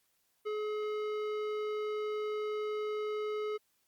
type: tone with tanh clipping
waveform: sine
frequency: 424.6 Hz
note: G#4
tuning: 38 cents sharp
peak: -35 dBFS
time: 0.45-3.58 s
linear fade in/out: 20 ms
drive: 15 dB
effects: white hiss -75 dBFS RMS until 3.87 s + Opus 48 kbps